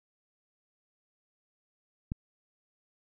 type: click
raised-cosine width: 5 ms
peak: -20 dBFS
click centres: 2.119 s
effects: none